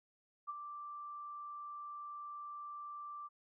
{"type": "tone with ADSR envelope", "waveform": "sine", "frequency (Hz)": 1174.7, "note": "D6", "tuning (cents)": 0, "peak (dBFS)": -37, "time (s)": [0.47, 3.29], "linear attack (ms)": 24, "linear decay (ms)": 29, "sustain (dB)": -7, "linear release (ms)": 30, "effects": []}